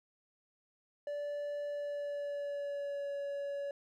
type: tone with pitch glide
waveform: triangle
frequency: 581 to 565.4 Hz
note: D5 to C#5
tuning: -19 to +34 cents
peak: -34 dBFS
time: 1.07-3.71 s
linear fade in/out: 2 ms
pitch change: -47 cents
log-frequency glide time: 1.67-3.12 s
effects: none